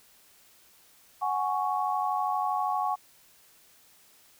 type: chord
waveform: sine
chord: F# suspended second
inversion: none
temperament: just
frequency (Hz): 740 / 832.5 / 1110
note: F#5 / G#5 / C#6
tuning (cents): 0 / +4 / +2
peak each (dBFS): -30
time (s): 1.21-2.96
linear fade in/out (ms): 20
effects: white hiss -59 dBFS RMS until 4.39 s